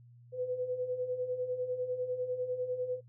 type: beating tone pair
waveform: sine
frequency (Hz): 494.2 / 504.2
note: B4 / B4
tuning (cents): +1 / +36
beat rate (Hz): 10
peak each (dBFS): -39 / -33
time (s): 0.32-3.01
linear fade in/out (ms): 50
effects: noise-tail reverb RT60 0.1 s tail -19 dB re dry + added 120 Hz sine -54 dBFS peak until 3.08 s